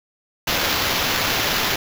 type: noise with sample-and-hold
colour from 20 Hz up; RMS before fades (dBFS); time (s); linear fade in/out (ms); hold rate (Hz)
violet; -21; 0.47-1.76; 5; 8820
effects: none